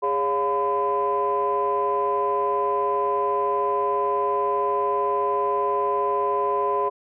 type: tone cluster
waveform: sine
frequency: 409.1 / 559 / 701 / 1010 Hz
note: G#4 / C#5 / F5 / B5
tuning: -26 / +14 / +6 / +39 cents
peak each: -24 / -28 / -30 / -22 dBFS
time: 0.02-6.9 s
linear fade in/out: 20 ms
effects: tanh soft clip ceiling -13 dBFS